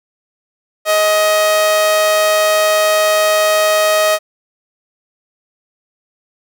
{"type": "tone with amplitude modulation", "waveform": "sawtooth", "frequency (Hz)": 629, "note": "D#5", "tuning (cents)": 19, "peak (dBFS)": -5, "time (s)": [0.85, 4.19], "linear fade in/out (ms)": 50, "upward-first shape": "sine", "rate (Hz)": 209, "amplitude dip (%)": 35, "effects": []}